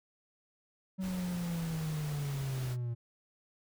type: linear sweep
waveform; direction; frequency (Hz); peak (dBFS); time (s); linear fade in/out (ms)
triangle; down; 190 to 116.54; -31; 0.98-2.95; 20
type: noise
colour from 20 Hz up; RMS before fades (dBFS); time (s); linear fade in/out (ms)
pink; -46; 1-2.77; 50
effects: none